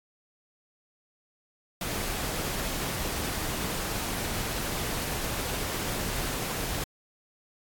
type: noise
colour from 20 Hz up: pink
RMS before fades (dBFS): -32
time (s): 1.81-6.84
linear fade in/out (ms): 2
effects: AAC 64 kbps